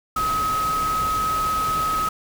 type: tone in noise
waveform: sine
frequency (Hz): 1274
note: D#6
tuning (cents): +41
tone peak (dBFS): -20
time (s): 0.16-2.09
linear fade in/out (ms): 5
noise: pink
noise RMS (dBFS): -31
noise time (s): 0.16-2.09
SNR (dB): +8
effects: none